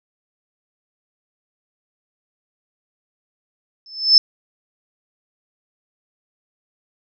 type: tone with exponential growth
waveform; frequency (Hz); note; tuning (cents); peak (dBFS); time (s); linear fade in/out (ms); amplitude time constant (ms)
sine; 5260; E8; -5; -3; 3.86-4.18; 1; 69
effects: none